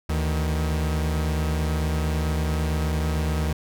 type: tone pair together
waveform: 45% pulse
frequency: 75.51 / 160 Hz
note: D2 / D#3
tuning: +49 / +49 cents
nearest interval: octave + minor second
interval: 1300 cents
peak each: -23 / -28 dBFS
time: 0.09-3.53 s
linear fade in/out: 5 ms
effects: none